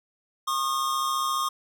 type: tone pair together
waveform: square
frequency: 1086 / 1220.4 Hz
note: C#6 / D#6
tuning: -36 / -34 cents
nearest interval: major second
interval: 202 cents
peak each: -28 dBFS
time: 0.47-1.49 s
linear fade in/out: 10 ms
effects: none